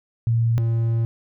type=tone pair in turn; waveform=sine / triangle; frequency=115.5 / 114.85 Hz; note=A#2 / A#2; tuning=-16 / -25 cents; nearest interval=unison; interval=9 cents; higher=first; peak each=-16 dBFS; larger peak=neither; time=0.27-0.58 / 0.58-1.05 s; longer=second; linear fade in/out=0 ms; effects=none